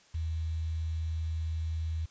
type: tone with quantisation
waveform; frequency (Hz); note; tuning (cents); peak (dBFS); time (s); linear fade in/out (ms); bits
sine; 80.5; E2; -41; -30; 0.14-2.06; 10; 9
effects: white hiss -61 dBFS RMS until 2.1 s + resampled to 16000 Hz